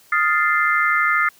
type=chord; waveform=sine; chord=F dominant seventh; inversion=third; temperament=equal with one note detuned; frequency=1244.5 / 1396.9 / 1760 / 2086 Hz; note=Eb6 / F6 / A6 / C7; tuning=0 / 0 / 0 / -6 cents; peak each=-20 / -21 / -22 / -20 dBFS; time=0.12-1.29 s; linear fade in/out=5 ms; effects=white hiss -52 dBFS RMS until 1.39 s + high-pass 60 Hz 12 dB/octave